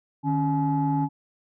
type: tone cluster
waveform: sine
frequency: 151.9 / 277.1 / 852 Hz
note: D#3 / C#4 / G#5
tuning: -41 / -1 / +44 cents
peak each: -24 / -24 / -26 dBFS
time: 0.23-1.09 s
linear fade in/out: 50 ms
effects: tanh soft clip ceiling -14 dBFS